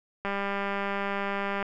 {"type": "click train", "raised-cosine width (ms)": 0.5, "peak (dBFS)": -16, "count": 275, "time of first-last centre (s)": [0.25, 1.627], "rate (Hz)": 199, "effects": []}